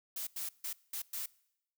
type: noise bursts at uneven times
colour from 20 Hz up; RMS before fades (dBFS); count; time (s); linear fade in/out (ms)
blue; -39; 5; 0.16-0.27 / 0.36-0.49 / 0.64-0.73 / 0.93-1.02 / 1.13-1.26; 5
effects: noise-tail reverb RT60 0.8 s tail -23 dB re dry